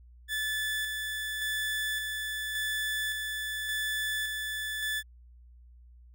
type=tone with tremolo; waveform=30% pulse; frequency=1738 Hz; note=A6; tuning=22 cents flat; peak=-27 dBFS; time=0.28-5.03 s; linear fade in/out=50 ms; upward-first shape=square; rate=0.88 Hz; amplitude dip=30%; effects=added 60 Hz sine -51 dBFS peak until 6.14 s